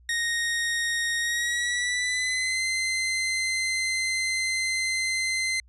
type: tone with pitch glide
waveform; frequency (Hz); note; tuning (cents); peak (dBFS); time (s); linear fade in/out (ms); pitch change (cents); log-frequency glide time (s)
sawtooth; 1864.7 to 2069; A#6 to C7; 0 to -20; -21; 0.09-5.6; 2; +180; 1.18-2.62
effects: added 60 Hz sine -52 dBFS peak until 5.68 s + resampled to 24000 Hz